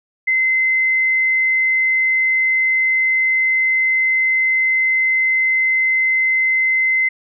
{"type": "tone", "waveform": "sine", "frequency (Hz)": 2060, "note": "C7", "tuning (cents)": -28, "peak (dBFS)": -13, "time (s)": [0.27, 7.09], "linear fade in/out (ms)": 10, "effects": []}